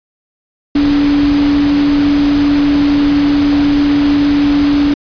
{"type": "tone in noise", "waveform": "sine", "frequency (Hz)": 287.9, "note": "D4", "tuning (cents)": -34, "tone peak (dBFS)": -8, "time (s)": [0.75, 4.94], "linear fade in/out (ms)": 5, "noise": "pink", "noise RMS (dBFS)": -21, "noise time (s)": [0.75, 4.94], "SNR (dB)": 10, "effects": ["resampled to 11025 Hz"]}